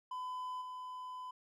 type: tone with level steps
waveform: triangle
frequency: 1008 Hz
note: B5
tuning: 35 cents sharp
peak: -37 / -41 dBFS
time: 0.11-1.31 s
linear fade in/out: 5 ms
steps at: 0.61 s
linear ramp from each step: 10 ms
effects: none